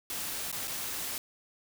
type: noise with dropouts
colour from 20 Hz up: white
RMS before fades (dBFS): -36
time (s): 0.1-1.18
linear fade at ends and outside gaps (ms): 1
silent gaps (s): 0.516-0.526 / 0.674-0.678
effects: none